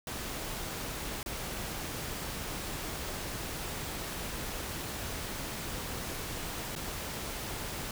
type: noise with dropouts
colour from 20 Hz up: pink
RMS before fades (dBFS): -38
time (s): 0.07-7.91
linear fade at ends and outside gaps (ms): 2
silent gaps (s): 1.23-1.26 / 6.753-6.761
effects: none